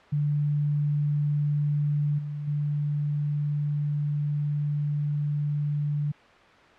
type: tone with level steps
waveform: sine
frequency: 146.83 Hz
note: D3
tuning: in tune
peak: -22 / -30 / -24 dBFS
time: 0.12-6.12 s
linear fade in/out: 10 ms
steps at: 2.18 / 2.47 s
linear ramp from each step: 10 ms
effects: white hiss -52 dBFS RMS until 6.78 s + low-pass 2000 Hz 12 dB/octave